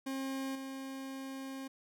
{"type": "tone with level steps", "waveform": "40% pulse", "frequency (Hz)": 268.1, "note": "C4", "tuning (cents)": 42, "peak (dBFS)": [-35, -40], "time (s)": [0.06, 1.68], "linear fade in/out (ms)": 10, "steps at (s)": 0.55, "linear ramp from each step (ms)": 5, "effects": []}